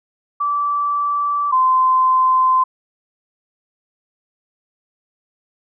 sine tone pair in turn, 1160 / 1033.4 Hz, D6 / C6, -22 / -22 cents, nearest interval major second, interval 200 cents, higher first, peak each -16 / -11 dBFS, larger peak second, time 0.4-1.52 / 1.52-2.64 s, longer neither, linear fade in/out 10 ms, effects none

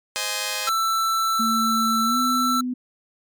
5% pulse chord, Ab major, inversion first, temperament just, 519.1 / 623 / 830.6 Hz, C5 / Eb5 / Ab5, -14 / +2 / 0 cents, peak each -18 / -19 / -17 dBFS, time 0.16-0.69 s, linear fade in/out 0 ms
square tone, 1331 Hz, E6, 16 cents sharp, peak -20 dBFS, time 0.67-2.61 s, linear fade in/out 5 ms
sine tone with pitch glide, 227 to 250.4 Hz, A#3 to B3, -46 to +24 cents, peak -23 dBFS, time 1.39-2.74 s, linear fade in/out 10 ms, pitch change +170 cents, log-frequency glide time 2.04-2.18 s
effects MP3 96 kbps

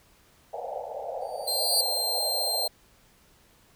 pink band-pass noise, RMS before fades -35 dBFS, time 0.53-2.68 s, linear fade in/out 5 ms, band 480 to 840 Hz, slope 96 dB/octave
25% pulse tone with exponential growth, 4608 Hz, D8, 34 cents flat, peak -15 dBFS, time 1.21-1.81 s, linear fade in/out 5 ms, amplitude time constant 130 ms
sawtooth tone, 4162 Hz, C8, 10 cents flat, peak -23 dBFS, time 1.47-2.68 s, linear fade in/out 10 ms
effects pink hiss -60 dBFS RMS until 3.75 s

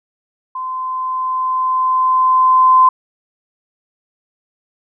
sine tone with level ramp, 1031 Hz, C6, 26 cents flat, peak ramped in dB -21 to -5 dBFS, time 0.55-2.89 s, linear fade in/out 5 ms, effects none

